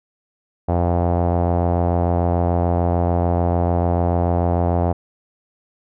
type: tone with low-pass filter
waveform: sawtooth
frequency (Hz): 86.8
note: F2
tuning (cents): -10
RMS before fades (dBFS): -18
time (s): 0.68-4.93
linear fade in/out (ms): 10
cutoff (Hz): 730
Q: 3.3
effects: none